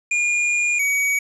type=tone pair in turn; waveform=square; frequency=2424 / 2260 Hz; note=D#7 / C#7; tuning=-46 / +33 cents; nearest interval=minor second; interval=121 cents; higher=first; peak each=-18 dBFS; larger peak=neither; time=0.11-0.79 / 0.79-1.19 s; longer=first; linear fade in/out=5 ms; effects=resampled to 24000 Hz + 8-bit